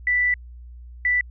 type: tone pair in turn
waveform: sine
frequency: 1975.5 / 1975.5 Hz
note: B6 / B6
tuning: 0 / 0 cents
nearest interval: unison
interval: 0 cents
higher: neither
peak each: -17 dBFS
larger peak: neither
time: 0.07-0.34 / 1.05-1.21 s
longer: first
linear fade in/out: 2 ms
effects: added 60 Hz sine -38 dBFS peak until 1.3 s